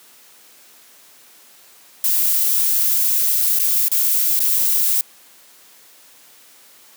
violet noise with dropouts, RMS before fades -17 dBFS, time 2.04-5.01 s, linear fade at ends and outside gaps 1 ms, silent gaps 3.589-3.596 / 3.883-3.916 / 4.393-4.402 s, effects white hiss -48 dBFS RMS until 6.96 s + high-pass 200 Hz 12 dB/octave

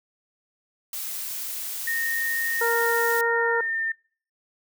blue noise, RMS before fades -32 dBFS, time 0.93-3.21 s, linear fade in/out 2 ms
sine tone with pitch glide, 1846 to 1805.9 Hz, A#6 to A6, -17 to +45 cents, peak -24 dBFS, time 1.87-3.92 s, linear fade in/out 5 ms, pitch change -38 cents, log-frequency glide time 3.26-3.79 s
harmonic tone, 466.2 Hz, A#4, in tune, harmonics 1 / 2 / 3, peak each -24 / -27 / -29 dBFS, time 2.61-3.61 s, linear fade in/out 5 ms
effects noise-tail reverb RT60 0.5 s tail -26 dB re dry

